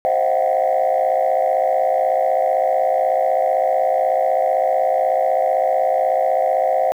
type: tone cluster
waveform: sine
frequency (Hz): 527 / 629 / 704 / 760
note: C5 / D#5 / F5 / F#5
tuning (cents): +12 / +19 / +14 / +46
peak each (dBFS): -19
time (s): 0.05-6.92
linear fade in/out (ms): 0
effects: tanh soft clip ceiling -9 dBFS + 8-bit